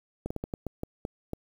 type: slowing click train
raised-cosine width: 2 ms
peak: -19 dBFS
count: 9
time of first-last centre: 0.26-1.334 s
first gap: 45 ms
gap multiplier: 1.3
effects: 8-bit